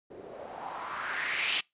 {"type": "noise with low-pass filter sweep", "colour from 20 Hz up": "blue", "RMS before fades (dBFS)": -35, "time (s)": [0.1, 1.61], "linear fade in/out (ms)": 10, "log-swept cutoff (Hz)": [380, 3100], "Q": 3.3, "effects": ["noise-tail reverb RT60 0.2 s tail -25 dB re dry", "resampled to 8000 Hz"]}